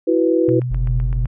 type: chord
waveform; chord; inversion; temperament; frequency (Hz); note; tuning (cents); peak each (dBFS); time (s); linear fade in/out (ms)
sine; E suspended second; none; equal; 329.6 / 370 / 493.9; E4 / F#4 / B4; 0 / 0 / 0; -16 / -18 / -18; 0.07-0.6; 10
type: tone with tremolo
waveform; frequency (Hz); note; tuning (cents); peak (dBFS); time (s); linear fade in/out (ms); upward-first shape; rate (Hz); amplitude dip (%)
sine; 124.5; B2; +14; -17; 0.48-1.26; 5; triangle; 2.7; 50
type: click train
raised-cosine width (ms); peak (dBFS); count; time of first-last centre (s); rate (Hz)
0.5; -23; 7; 0.49-1.256; 7.83
type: tone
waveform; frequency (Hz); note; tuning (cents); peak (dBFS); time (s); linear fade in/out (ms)
triangle; 46.25; F#1; 0; -15; 0.7-1.27; 20
effects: none